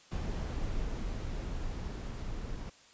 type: noise with level ramp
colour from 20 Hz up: brown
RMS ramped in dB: -34 to -39 dBFS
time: 0.11-2.7 s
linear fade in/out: 10 ms
effects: white hiss -59 dBFS RMS until 2.93 s + resampled to 16000 Hz